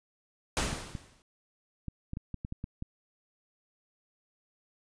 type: noise with exponential decay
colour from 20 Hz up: pink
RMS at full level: -27 dBFS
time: 0.57-1.22 s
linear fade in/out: 0 ms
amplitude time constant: 140 ms
type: clicks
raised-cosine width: 5 ms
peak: -24 dBFS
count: 10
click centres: 0.73 / 0.952 / 1.883 / 2.134 / 2.171 / 2.343 / 2.449 / 2.524 / 2.641 / 2.824 s
effects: resampled to 22050 Hz